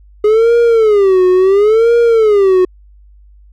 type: tone with vibrato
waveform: triangle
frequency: 415.3 Hz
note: G#4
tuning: in tune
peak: -4 dBFS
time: 0.24-2.65 s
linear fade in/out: 5 ms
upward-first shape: sine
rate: 0.72 Hz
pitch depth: 220 cents each way
effects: added 50 Hz sine -39 dBFS peak until 3.52 s